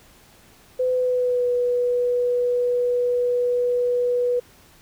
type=tone with pitch glide; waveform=sine; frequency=507 to 489.7 Hz; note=B4 to B4; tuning=+45 to -15 cents; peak=-18 dBFS; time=0.79-4.4 s; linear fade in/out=10 ms; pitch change=-60 cents; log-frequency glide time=0.9-1.49 s; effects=pink hiss -52 dBFS RMS until 4.81 s